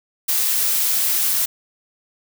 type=noise; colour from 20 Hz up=blue; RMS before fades=-19 dBFS; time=0.28-1.46 s; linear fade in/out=10 ms; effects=none